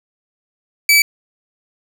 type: tone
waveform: sawtooth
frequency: 2300 Hz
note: D7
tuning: 37 cents flat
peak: -5 dBFS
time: 0.89-1.02 s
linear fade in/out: 2 ms
effects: none